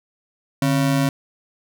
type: ring-modulated tone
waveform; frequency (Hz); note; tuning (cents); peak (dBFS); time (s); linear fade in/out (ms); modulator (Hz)
square; 207.7; G#3; 0; -14; 0.62-1.09; 2; 61.4
effects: none